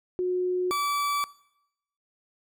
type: tone pair in turn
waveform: sine / 40% pulse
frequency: 363.4 / 1153.7 Hz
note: F#4 / D6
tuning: -31 / -31 cents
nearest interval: octave + minor sixth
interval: 2000 cents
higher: second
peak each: -24 dBFS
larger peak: neither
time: 0.19-0.71 / 0.71-1.24 s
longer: second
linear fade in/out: 0 ms
effects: noise-tail reverb RT60 0.8 s tail -21 dB re dry